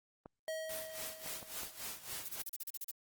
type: clicks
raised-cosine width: 1 ms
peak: -34 dBFS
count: 4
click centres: 0.259 / 1.262 / 1.428 / 1.633 s
type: tone with exponential decay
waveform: square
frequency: 637 Hz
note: D#5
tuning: 41 cents sharp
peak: -37 dBFS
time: 0.48-2.14 s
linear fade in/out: 1 ms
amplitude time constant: 360 ms
type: noise with tremolo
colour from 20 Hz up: white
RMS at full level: -42 dBFS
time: 0.69-2.42 s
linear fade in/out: 5 ms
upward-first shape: sine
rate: 3.6 Hz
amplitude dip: 80%
type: noise bursts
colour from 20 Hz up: violet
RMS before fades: -41 dBFS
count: 10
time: 2.25-2.914 s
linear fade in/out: 5 ms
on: 34 ms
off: 36 ms
effects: Opus 24 kbps